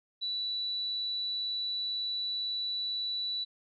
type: tone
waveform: sine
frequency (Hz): 3951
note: B7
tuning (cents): 0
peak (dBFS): -31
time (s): 0.21-3.45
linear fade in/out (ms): 20
effects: none